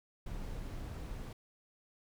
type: noise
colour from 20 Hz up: brown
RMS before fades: -42 dBFS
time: 0.26-1.33 s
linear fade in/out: 5 ms
effects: none